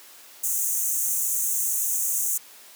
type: high-pass noise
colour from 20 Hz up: pink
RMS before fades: -25 dBFS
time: 0.43-2.38 s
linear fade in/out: 10 ms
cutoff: 6200 Hz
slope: 96 dB/octave
effects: white hiss -48 dBFS RMS until 2.75 s + high-pass 300 Hz 12 dB/octave